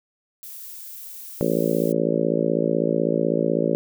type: noise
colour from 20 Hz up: violet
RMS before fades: -38 dBFS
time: 0.43-1.92 s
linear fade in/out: 0 ms
type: harmonic tone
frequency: 56 Hz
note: A1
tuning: 31 cents sharp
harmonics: 3 / 4 / 5 / 6 / 7 / 8 / 9 / 10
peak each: -27 / -27 / -27 / -27 / -27 / -27 / -27 / -27 dBFS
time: 1.41-3.75 s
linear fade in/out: 0 ms
effects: none